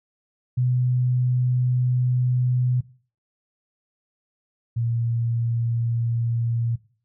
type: tone pair in turn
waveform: sine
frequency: 125.1 / 116.79 Hz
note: B2 / A#2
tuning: +23 / +4 cents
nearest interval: minor second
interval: 119 cents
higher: first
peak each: -18 / -21 dBFS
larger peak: first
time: 0.57-2.81 / 4.76-6.76 s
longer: first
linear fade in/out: 10 ms
effects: noise-tail reverb RT60 0.4 s tail -18 dB re dry